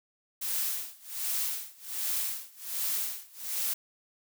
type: noise with tremolo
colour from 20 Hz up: blue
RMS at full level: -30 dBFS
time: 0.41-3.74 s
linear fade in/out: 10 ms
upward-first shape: sine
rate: 1.3 Hz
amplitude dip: 95%
effects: none